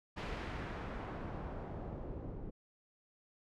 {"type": "noise with low-pass filter sweep", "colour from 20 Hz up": "pink", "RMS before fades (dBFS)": -43, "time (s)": [0.16, 2.51], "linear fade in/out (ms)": 20, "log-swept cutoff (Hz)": [3000, 390], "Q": 0.8, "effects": []}